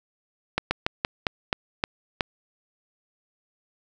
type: slowing click train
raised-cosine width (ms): 0.3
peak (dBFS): -6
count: 8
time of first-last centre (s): 0.58-2.208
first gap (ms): 130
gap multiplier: 1.19
effects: none

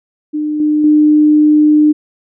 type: tone with level steps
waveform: sine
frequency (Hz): 301.9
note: D4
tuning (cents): +48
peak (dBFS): -14 / -9 / -5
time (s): 0.33-1.93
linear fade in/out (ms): 20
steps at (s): 0.6 / 0.84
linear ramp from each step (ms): 2
effects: none

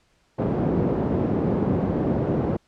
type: band-pass noise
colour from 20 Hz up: pink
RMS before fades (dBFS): -23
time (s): 0.38-2.57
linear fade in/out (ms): 10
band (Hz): 130 to 450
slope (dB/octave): 12
effects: pink hiss -64 dBFS RMS until 2.67 s + low-pass 7000 Hz 12 dB/octave

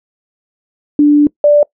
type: tone pair in turn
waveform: sine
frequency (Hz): 293.7 / 587.4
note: D4 / D5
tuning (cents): 0 / 0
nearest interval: octave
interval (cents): 1200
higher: second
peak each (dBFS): -4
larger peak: neither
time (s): 0.99-1.27 / 1.44-1.63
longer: first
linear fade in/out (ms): 2
effects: noise-tail reverb RT60 0.1 s tail -23 dB re dry

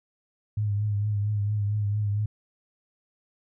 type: tone with vibrato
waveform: sine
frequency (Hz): 103.83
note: G#2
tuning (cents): 0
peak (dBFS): -23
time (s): 0.57-2.26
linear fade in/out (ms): 5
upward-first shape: triangle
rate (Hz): 4.4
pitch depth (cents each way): 50
effects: none

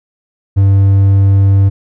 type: tone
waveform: triangle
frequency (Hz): 98.1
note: G2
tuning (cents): +2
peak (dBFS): -3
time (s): 0.56-1.7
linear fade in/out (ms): 20
effects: none

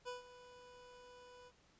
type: tone with ADSR envelope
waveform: 25% pulse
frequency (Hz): 494.8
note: B4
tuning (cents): +3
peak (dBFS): -38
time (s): 0.05-1.52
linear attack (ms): 31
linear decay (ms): 140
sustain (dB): -15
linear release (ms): 47
effects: pink hiss -70 dBFS RMS until 1.79 s + resampled to 16000 Hz

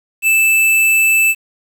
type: tone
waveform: square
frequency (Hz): 2637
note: E7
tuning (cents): 0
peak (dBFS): -10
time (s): 0.22-1.35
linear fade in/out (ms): 50
effects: 7-bit

